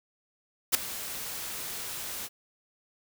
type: noise with ADSR envelope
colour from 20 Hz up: white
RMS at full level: -19 dBFS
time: 0.72-2.29 s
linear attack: 27 ms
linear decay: 6 ms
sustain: -18 dB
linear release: 37 ms
effects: none